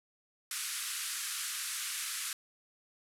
white band-pass noise, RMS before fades -38 dBFS, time 0.51-2.33 s, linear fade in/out 2 ms, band 1200 to 12000 Hz, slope 48 dB/octave, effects none

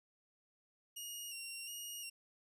15% pulse tone with vibrato, 2811 Hz, F7, 11 cents sharp, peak -37 dBFS, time 0.96-2.1 s, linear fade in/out 10 ms, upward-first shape square, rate 1.4 Hz, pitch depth 35 cents each way, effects none

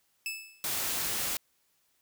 sawtooth tone with exponential decay, 2619 Hz, E7, 12 cents flat, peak -27 dBFS, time 0.26-0.72 s, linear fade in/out 1 ms, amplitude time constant 100 ms
white noise, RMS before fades -32 dBFS, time 0.64-1.37 s, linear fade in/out 2 ms
effects white hiss -72 dBFS RMS until 2.01 s

